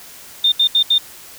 sine tone bursts, 3623 Hz, A7, 50 cents sharp, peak -10 dBFS, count 4, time 0.44-0.982 s, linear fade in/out 5 ms, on 80 ms, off 74 ms, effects white hiss -39 dBFS RMS until 1.38 s

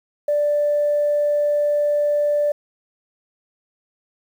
sine tone, 587.3 Hz, D5, in tune, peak -15 dBFS, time 0.28-2.52 s, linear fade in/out 5 ms, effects tanh soft clip ceiling -11 dBFS + 8-bit

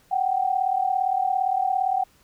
sine tone pair together, 741.5 / 779 Hz, F#5 / G5, +4 / -11 cents, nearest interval minor second, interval 85 cents, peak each -23 dBFS, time 0.11-2.04 s, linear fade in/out 10 ms, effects pink hiss -59 dBFS RMS until 2.23 s

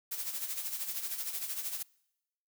blue noise with tremolo, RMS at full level -35 dBFS, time 0.11-1.83 s, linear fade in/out 10 ms, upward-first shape sine, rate 13 Hz, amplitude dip 60%, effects noise-tail reverb RT60 0.9 s tail -25 dB re dry

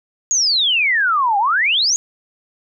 sine exponential two-way sweep, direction down then up, 6840 to 780 to 6840 Hz, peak -13 dBFS, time 0.31-1.96 s, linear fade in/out 0 ms, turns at 1.38 s, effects none

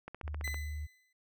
click train, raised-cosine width 0.5 ms, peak -28 dBFS, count 8, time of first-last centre 0.08-0.544 s, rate 15.1 Hz
sine tone with vibrato, 75 Hz, D2, 37 cents sharp, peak -36 dBFS, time 0.23-0.87 s, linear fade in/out 20 ms, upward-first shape triangle, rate 19 Hz, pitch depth 10 cents each way
40% pulse tone with exponential decay, 2016 Hz, B6, 35 cents sharp, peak -34 dBFS, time 0.44-1.13 s, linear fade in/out 5 ms, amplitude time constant 150 ms
effects none

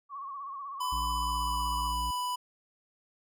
sine tone with vibrato, 1108.7 Hz, C#6, in tune, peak -37 dBFS, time 0.09-1.94 s, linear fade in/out 50 ms, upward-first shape sine, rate 16 Hz, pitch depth 66 cents each way
square tone with pitch glide, 1003 to 991.5 Hz, B5 to B5, +26 to +7 cents, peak -31 dBFS, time 0.8-2.36 s, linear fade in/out 10 ms, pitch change -19 cents, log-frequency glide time 0.99-1.66 s
harmonic tone, 58.27 Hz, A#1, in tune, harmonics 1 / 3 / 5, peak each -34 / -48 / -51 dBFS, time 0.92-2.11 s, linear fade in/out 5 ms
effects none

